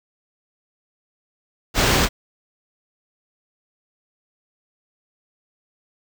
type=noise with sample-and-hold; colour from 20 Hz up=pink; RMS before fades=-17 dBFS; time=1.74-2.09 s; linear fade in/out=50 ms; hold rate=11025 Hz; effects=none